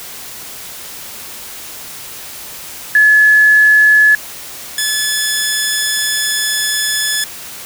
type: tone pair in turn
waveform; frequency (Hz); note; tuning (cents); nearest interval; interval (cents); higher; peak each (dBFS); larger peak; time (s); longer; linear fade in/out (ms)
sine / 10% pulse; 1710 / 1719.9; A6 / A6; -50 / -40; unison; 10; second; -5; neither; 2.95-4.15 / 4.78-7.24; second; 2
effects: white hiss -30 dBFS RMS until 7.65 s